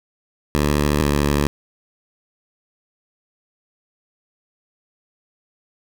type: tone pair in turn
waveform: 10% pulse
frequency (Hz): 73.42 / 72.33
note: D2 / D2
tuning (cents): 0 / -26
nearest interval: unison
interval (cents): 26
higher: first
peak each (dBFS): -8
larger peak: neither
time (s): 0.55-1.01 / 1.01-1.47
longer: neither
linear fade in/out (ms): 0
effects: none